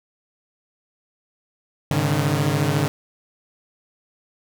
sawtooth chord, Ab suspended fourth, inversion none, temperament equal with one note detuned, 103.83 / 138.59 / 152.63 Hz, Ab2 / Db3 / Eb3, 0 / 0 / -33 cents, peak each -22 / -18 / -18 dBFS, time 1.91-2.88 s, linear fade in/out 0 ms, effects none

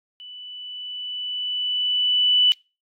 sine tone with level ramp, 2979 Hz, F#7, 11 cents sharp, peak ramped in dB -38 to -13 dBFS, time 0.2-2.52 s, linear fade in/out 0 ms, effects noise-tail reverb RT60 0.3 s tail -25 dB re dry + AAC 48 kbps

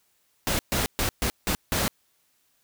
pink noise bursts at uneven times, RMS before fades -25 dBFS, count 6, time 0.47-0.59 / 0.72-0.86 / 0.99-1.09 / 1.22-1.3 / 1.47-1.55 / 1.72-1.88 s, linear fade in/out 0 ms, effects white hiss -68 dBFS RMS until 2.63 s

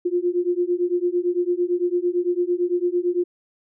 sine beating tone pair, 349.2 / 358.1 Hz, F4 / F4, 0 / +43 cents, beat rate 8.9 Hz, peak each -22 dBFS, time 0.05-3.24 s, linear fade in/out 10 ms, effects none

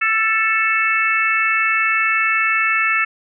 harmonic tone with a mistuned harmonic, 440 Hz, A4, in tune, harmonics 3 / 4 / 5 / 6, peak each -20 / -20 / -20 / -20 dBFS, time 0.01-3.05 s, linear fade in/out 10 ms, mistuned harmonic 3, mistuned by +19 cents, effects none

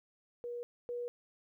sine tone pair in turn, 480.1 / 482.9 Hz, B4 / B4, -49 / -39 cents, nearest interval unison, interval 10 cents, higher second, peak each -38 / -36 dBFS, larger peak second, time 0.44-0.63 / 0.89-1.08 s, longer neither, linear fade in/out 0 ms, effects 13-bit

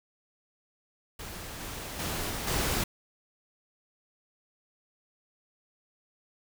pink noise with level steps, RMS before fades -41 / -39 / -33 / -35 / -29 dBFS, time 1.19-2.84 s, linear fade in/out 5 ms, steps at 1.6 / 1.99 / 2.3 / 2.47 s, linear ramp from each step 5 ms, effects none

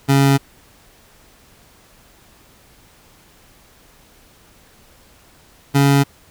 25% pulse tone pair in turn, 138.1 / 139.87 Hz, C#3 / C#3, -6 / +16 cents, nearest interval unison, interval 22 cents, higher second, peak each -7 dBFS, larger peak neither, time 0.08-0.38 / 5.74-6.04 s, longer neither, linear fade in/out 20 ms, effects pink hiss -50 dBFS RMS until 6.3 s

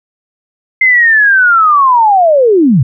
sine linear sweep, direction down, 2093 to 110 Hz, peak -4 dBFS, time 0.81-2.83 s, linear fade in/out 5 ms, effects none

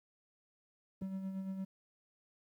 triangle tone with tremolo, 191.3 Hz, G3, 42 cents flat, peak -34 dBFS, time 1.01-1.65 s, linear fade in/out 10 ms, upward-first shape sine, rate 8.7 Hz, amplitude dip 45%
click, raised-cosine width 3 ms, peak -33 dBFS, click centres 1.02 s
effects high-pass 80 Hz 12 dB/octave + 12-bit

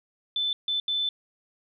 sine tone bursts at uneven times, 3520 Hz, A7, in tune, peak -24 dBFS, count 3, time 0.36-0.53 / 0.68-0.8 / 0.88-1.09 s, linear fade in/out 2 ms, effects none

